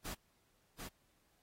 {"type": "noise with echo", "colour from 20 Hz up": "pink", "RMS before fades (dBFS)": -44, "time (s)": [0.04, 0.15], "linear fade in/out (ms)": 20, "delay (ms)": 740, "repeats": 1, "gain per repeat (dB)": -4, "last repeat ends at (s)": 0.89, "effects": ["pink hiss -75 dBFS RMS until 1.42 s", "AAC 48 kbps"]}